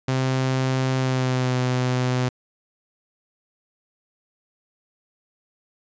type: tone with pitch glide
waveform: sawtooth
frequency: 130.81 to 126.5 Hz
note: C3 to B2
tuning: 0 to +42 cents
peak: -16 dBFS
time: 0.08-2.29 s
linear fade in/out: 5 ms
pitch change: -58 cents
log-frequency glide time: 0.97-1.57 s
effects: resampled to 16000 Hz